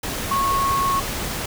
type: tone in noise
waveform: sine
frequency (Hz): 1098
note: C#6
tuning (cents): -17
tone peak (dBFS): -18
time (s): 0.31-1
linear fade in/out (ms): 5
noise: pink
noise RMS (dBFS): -27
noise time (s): 0.03-1.46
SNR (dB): +6
effects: none